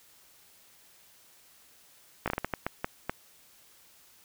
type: slowing click train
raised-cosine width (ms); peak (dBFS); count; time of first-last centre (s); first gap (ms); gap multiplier
0.5; -14; 10; 2.26-3.096; 17; 1.4
effects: white hiss -59 dBFS RMS until 4.24 s